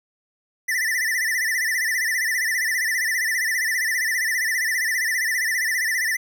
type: tone with vibrato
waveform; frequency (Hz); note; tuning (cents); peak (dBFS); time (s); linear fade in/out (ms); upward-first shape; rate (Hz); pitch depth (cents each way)
square; 1890; A#6; +23; -21; 0.68-6.17; 10; sine; 15; 130
effects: none